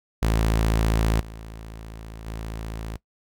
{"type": "tone with level steps", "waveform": "sawtooth", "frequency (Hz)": 55, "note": "A1", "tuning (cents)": 0, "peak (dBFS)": [-15, -33, -27], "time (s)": [0.22, 2.97], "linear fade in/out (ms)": 10, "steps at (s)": [1.2, 2.26], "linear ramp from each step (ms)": 10, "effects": ["noise-tail reverb RT60 0.1 s tail -20 dB re dry"]}